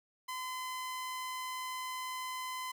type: tone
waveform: sawtooth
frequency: 1022 Hz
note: C6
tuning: 41 cents flat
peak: -34 dBFS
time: 0.28-2.72 s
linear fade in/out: 10 ms
effects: none